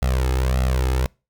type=tone with flanger; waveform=sawtooth; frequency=64.1 Hz; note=C2; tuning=35 cents flat; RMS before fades=-20 dBFS; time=0.02-1.06 s; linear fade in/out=0 ms; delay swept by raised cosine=1.5 to 2.37 ms; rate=1.7 Hz; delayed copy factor=+0.8; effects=noise-tail reverb RT60 0.3 s tail -26 dB re dry